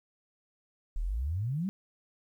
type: exponential sweep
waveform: sine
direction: up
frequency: 34.65 to 203.7 Hz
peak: -29 dBFS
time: 0.96-1.69 s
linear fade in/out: 0 ms
effects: 11-bit